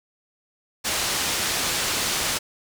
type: low-pass noise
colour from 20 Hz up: white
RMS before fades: -25 dBFS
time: 0.84-2.39 s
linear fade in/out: 20 ms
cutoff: 7500 Hz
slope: 12 dB/octave
effects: none